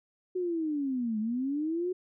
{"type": "linear two-way sweep", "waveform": "sine", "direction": "down then up", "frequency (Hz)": [371.4, 210.3, 371.4], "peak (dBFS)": -28, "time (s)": [0.35, 1.93], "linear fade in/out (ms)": 10, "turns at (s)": 1.19, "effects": []}